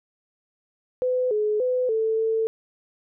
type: tone with pitch steps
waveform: sine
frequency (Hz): 505 / 423.8 / 504 / 443 / 445.7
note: B4 / G#4 / B4 / A4 / A4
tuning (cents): +39 / +35 / +35 / +12 / +22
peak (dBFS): -20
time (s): 1.02-2.47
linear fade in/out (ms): 0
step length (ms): 290
effects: none